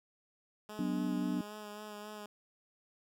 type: tone with vibrato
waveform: 10% pulse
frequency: 210 Hz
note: G#3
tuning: 19 cents sharp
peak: -36 dBFS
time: 0.69-2.26 s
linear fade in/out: 2 ms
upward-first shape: sine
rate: 3.7 Hz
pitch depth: 23 cents each way
type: chord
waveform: sine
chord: B minor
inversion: second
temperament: equal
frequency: 185 / 246.9 / 293.7 Hz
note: F#3 / B3 / D4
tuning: 0 / 0 / 0 cents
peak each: -36 dBFS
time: 0.79-1.41 s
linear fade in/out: 2 ms
effects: none